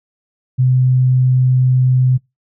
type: tone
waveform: sine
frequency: 128 Hz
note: C3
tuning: 38 cents flat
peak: -9 dBFS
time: 0.58-2.18 s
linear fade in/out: 20 ms
effects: noise-tail reverb RT60 0.2 s tail -24 dB re dry